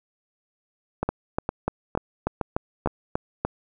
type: two click trains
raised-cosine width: 1 ms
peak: -9 / -10 dBFS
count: 9 / 5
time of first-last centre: 1.09-3.45 / 1.03-2.873 s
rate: 3.39 / 2.17 Hz
effects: none